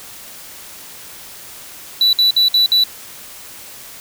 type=tone bursts; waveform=triangle; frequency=3954 Hz; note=B7; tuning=1 cent sharp; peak=-8 dBFS; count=5; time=2.01-2.838 s; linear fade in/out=2 ms; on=120 ms; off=57 ms; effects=white hiss -36 dBFS RMS until 4 s